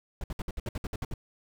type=noise bursts; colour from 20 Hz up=brown; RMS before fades=-33 dBFS; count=11; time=0.21-1.139 s; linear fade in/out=2 ms; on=29 ms; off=61 ms; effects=none